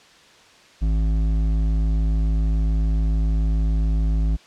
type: tone with hard clipping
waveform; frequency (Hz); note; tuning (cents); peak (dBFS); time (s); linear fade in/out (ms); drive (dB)
triangle; 53.5; A1; -48; -19; 0.81-4.37; 20; 13
effects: white hiss -50 dBFS RMS until 4.46 s + low-pass 5000 Hz 12 dB/octave